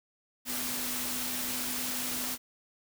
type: tone in noise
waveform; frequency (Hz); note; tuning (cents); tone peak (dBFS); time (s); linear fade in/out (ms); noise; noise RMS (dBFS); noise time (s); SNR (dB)
sine; 250; B3; +21; -42; 0.45-2.38; 50; white; -34; 0.45-2.38; -11
effects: none